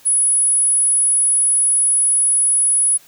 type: tone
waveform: sine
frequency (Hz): 10180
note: D#9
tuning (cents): +39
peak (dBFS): -12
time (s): 0.05-2.98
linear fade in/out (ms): 20
effects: white hiss -48 dBFS RMS until 3.07 s